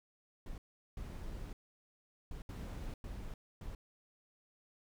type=noise bursts at uneven times; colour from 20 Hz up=brown; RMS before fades=-44 dBFS; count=6; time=0.46-0.58 / 0.97-1.53 / 2.31-2.42 / 2.49-2.94 / 3.04-3.34 / 3.61-3.75 s; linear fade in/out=2 ms; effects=none